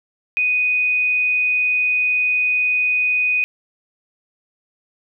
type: tone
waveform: sine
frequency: 2489 Hz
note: D#7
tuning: in tune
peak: -15 dBFS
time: 0.37-3.44 s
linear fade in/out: 0 ms
effects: none